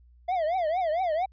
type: tone with vibrato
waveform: triangle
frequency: 681 Hz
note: F5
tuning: 44 cents flat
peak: -22 dBFS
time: 0.28-1.26 s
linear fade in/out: 10 ms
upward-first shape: triangle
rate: 4.4 Hz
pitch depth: 230 cents each way
effects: added 60 Hz sine -53 dBFS peak until 1.32 s + resampled to 11025 Hz